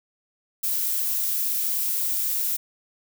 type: noise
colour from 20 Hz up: violet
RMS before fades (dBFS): -25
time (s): 0.63-2.57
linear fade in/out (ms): 10
effects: none